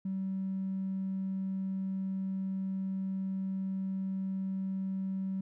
triangle tone with tanh clipping, 191.3 Hz, G3, 42 cents flat, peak -31 dBFS, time 0.05-5.41 s, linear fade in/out 5 ms, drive 1 dB, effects none

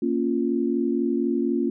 sine chord, Bb minor, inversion none, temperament equal, 233.1 / 277.2 / 349.2 Hz, Bb3 / Db4 / F4, 0 / 0 / 0 cents, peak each -25 dBFS, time 0.02-1.7 s, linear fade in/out 5 ms, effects none

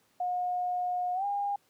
sine tone with pitch glide, 720 to 808.2 Hz, F#5 to G#5, -47 to -47 cents, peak -28 dBFS, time 0.2-1.56 s, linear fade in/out 5 ms, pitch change +200 cents, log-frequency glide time 1.14-1.25 s, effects pink hiss -68 dBFS RMS until 1.69 s + high-pass 150 Hz 12 dB/octave

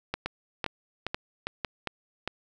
two click trains, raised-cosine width 0.3 ms, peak -13 / -14 dBFS, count 4 / 6, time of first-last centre 0.14-1.648 / 0.26-2.276 s, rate 1.99 / 2.48 Hz, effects none

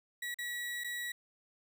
35% pulse tone with dropouts, 1929 Hz, B6, 41 cents flat, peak -35 dBFS, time 0.22-1.12 s, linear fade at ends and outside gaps 5 ms, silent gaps 0.344-0.386 / 0.838-0.843 s, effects none

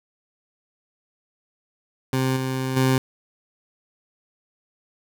20% pulse tone with level steps, 131 Hz, C3, 2 cents sharp, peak -15 / -19 / -12 dBFS, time 2.13-2.98 s, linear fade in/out 2 ms, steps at 2.36 / 2.76 s, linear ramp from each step 10 ms, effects none

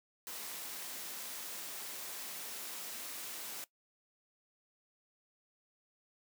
white noise, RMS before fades -44 dBFS, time 0.27-3.64 s, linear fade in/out 0 ms, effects noise-tail reverb RT60 0.1 s tail -18 dB re dry + high-pass 200 Hz 12 dB/octave

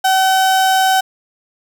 35% pulse tone, 761 Hz, F#5, 48 cents sharp, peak -9 dBFS, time 0.04-1.01 s, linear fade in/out 10 ms, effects none

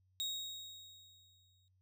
35% pulse tone with exponential decay, 3770 Hz, A#7, 19 cents sharp, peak -33 dBFS, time 0.2-1.68 s, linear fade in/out 0 ms, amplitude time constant 320 ms, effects noise-tail reverb RT60 0.1 s tail -25 dB re dry + added 93 Hz sine -70 dBFS peak until 1.81 s

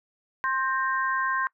sine tone cluster, 1057 / 1573 / 1846 Hz, C6 / G6 / A#6, +17 / +6 / -17 cents, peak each -26 / -28 / -33 dBFS, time 0.44-1.47 s, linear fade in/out 0 ms, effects noise-tail reverb RT60 0.1 s tail -23 dB re dry

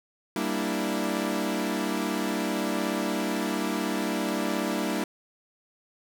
sawtooth chord, E half-diminished seventh, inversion first, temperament equal, 196 / 233.1 / 293.7 / 329.6 Hz, G3 / Bb3 / D4 / E4, 0 / 0 / 0 / 0 cents, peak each -28 dBFS, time 0.36-5.04 s, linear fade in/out 2 ms, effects none

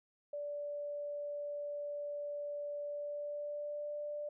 sine tone with pitch glide, 582 to 589.8 Hz, D5 to D5, -16 to +7 cents, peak -38 dBFS, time 0.33-4.29 s, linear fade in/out 5 ms, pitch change +23 cents, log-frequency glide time 2.83-3.94 s, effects none

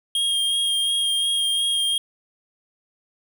square tone with vibrato, 3237 Hz, G#7, 45 cents flat, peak -20 dBFS, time 0.15-1.98 s, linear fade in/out 2 ms, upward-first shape sine, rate 2.8 Hz, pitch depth 16 cents each way, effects none

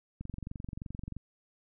click train, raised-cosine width 5 ms, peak -27 dBFS, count 23, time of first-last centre 0.21-1.167 s, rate 23 Hz, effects none

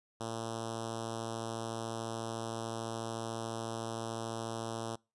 5% pulse tone with notch filter, 113.8 Hz, A#2, 41 cents flat, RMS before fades -39 dBFS, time 0.2-4.96 s, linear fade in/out 10 ms, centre 2000 Hz, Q 0.73, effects noise-tail reverb RT60 0.3 s tail -26 dB re dry + resampled to 24000 Hz

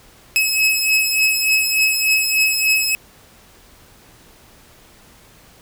sawtooth beating tone pair, 2569 / 2572.4 Hz, E7 / E7, -45 / -43 cents, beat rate 3.4 Hz, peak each -16 / -13 dBFS, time 0.36-2.95 s, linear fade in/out 0 ms, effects pink hiss -48 dBFS RMS until 5.61 s

